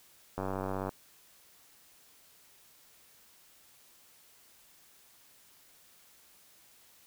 click train, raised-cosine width 1 ms, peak -21 dBFS, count 50, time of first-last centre 0.38-0.892 s, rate 95.7 Hz, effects white hiss -61 dBFS RMS until 7.06 s

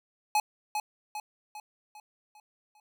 square tone with echo, 846 Hz, G#5, 32 cents sharp, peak -23 dBFS, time 0.35-0.4 s, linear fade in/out 2 ms, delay 400 ms, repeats 6, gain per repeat -6 dB, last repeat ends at 2.8 s, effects none

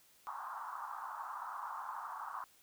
pink band-pass noise, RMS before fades -44 dBFS, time 0.27-2.44 s, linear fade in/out 0 ms, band 860 to 1300 Hz, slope 48 dB/octave, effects white hiss -66 dBFS RMS until 2.62 s

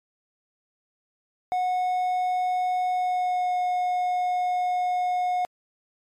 triangle tone with pitch glide, 731 to 723.9 Hz, F#5 to F#5, -21 to -38 cents, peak -20 dBFS, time 1.52-5.45 s, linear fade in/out 0 ms, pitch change -17 cents, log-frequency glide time 2.91-3.58 s, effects MP3 64 kbps

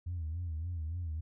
sine tone with vibrato, 83 Hz, E2, 12 cents sharp, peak -33 dBFS, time 0.06-1.21 s, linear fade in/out 10 ms, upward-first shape sine, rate 3.5 Hz, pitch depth 120 cents each way, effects tanh soft clip ceiling -31 dBFS

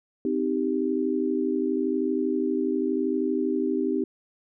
sine chord, C minor, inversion none, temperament equal with one note detuned, 258.6 / 311.1 / 392 Hz, C4 / Eb4 / G4, -20 / 0 / 0 cents, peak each -27 dBFS, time 0.25-4.04 s, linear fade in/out 2 ms, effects none

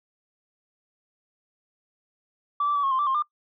sine tone with pitch steps, 1158 / 1167 / 1145 / 1088 / 1049 / 1168 / 1063 / 1198 Hz, D6 / D6 / D6 / C#6 / C6 / D6 / C6 / D6, -25 / -11 / -44 / -33 / +4 / -10 / +27 / +34 cents, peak -20 dBFS, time 2.6-3.224 s, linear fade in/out 5 ms, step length 78 ms, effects noise-tail reverb RT60 0.1 s tail -24 dB re dry + tanh soft clip ceiling -17 dBFS

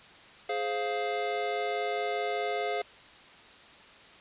square chord, F minor, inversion first, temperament just, 419.1 / 523.8 / 698.5 Hz, Ab4 / C5 / F5, +16 / +2 / 0 cents, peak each -34 / -37 / -33 dBFS, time 0.49-2.82 s, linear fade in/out 5 ms, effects white hiss -52 dBFS RMS until 4.2 s + resampled to 8000 Hz

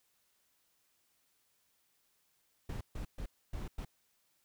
brown noise bursts at uneven times, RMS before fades -40 dBFS, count 5, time 2.69-2.81 / 2.95-3.05 / 3.18-3.26 / 3.53-3.68 / 3.78-3.85 s, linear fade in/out 5 ms, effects white hiss -75 dBFS RMS until 4.44 s

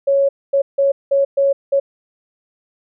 sine tone bursts at uneven times, 554 Hz, C#5, 1 cent flat, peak -11 dBFS, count 6, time 0.07-0.29 / 0.53-0.62 / 0.78-0.92 / 1.11-1.25 / 1.37-1.53 / 1.72-1.8 s, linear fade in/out 10 ms, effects none

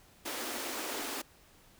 pink high-pass noise, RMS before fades -38 dBFS, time 0.25-1.22 s, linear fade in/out 10 ms, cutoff 230 Hz, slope 96 dB/octave, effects pink hiss -61 dBFS RMS until 1.79 s

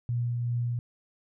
sine tone with tremolo, 120 Hz, B2, 49 cents flat, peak -25 dBFS, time 0.09-0.79 s, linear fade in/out 0 ms, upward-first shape triangle, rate 2.6 Hz, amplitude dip 25%, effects none

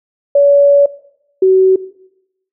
sine tone pair in turn, 568 / 377.5 Hz, C#5 / F#4, +42 / +35 cents, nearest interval perfect fifth, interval 707 cents, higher first, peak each -5 dBFS, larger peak neither, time 0.35-0.86 / 1.42-1.76 s, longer first, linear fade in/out 5 ms, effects noise-tail reverb RT60 0.8 s tail -18 dB re dry

